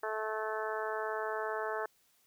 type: harmonic tone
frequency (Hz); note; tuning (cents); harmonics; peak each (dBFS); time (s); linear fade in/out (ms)
217.5; A3; -20; 2 / 3 / 4 / 5 / 6 / 7 / 8; -38 / -40 / -41 / -42 / -43 / -43 / -44; 0.03-1.86; 5
effects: white hiss -70 dBFS RMS until 2.26 s